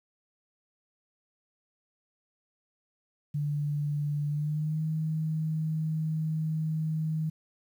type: tone with pitch glide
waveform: sine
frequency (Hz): 146.83 to 157.37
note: D3 to D#3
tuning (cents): 0 to +20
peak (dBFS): -27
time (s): 3.34-7.3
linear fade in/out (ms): 10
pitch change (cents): +120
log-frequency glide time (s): 4.28-4.83
effects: 10-bit